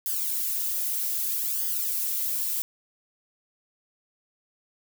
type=noise with flanger; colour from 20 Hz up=violet; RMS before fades=-28 dBFS; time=0.06-2.62 s; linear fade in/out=0 ms; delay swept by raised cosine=0.61 to 3.41 ms; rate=0.63 Hz; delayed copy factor=+1; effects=none